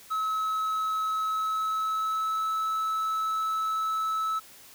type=tone with pitch glide; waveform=triangle; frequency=1289 to 1303.2 Hz; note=E6 to E6; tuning=-39 to -20 cents; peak=-24 dBFS; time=0.1-4.4 s; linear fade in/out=20 ms; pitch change=+19 cents; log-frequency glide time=1.18-2.49 s; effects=white hiss -51 dBFS RMS until 4.74 s